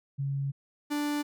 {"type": "tone pair in turn", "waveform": ["sine", "45% pulse"], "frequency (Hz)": [138.59, 293.7], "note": ["C#3", "D4"], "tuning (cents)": [0, 0], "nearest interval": "octave + minor second", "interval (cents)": 1300, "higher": "second", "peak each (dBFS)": [-28, -28], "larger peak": "neither", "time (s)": [[0.18, 0.52], [0.9, 1.23]], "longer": "first", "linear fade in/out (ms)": 20, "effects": []}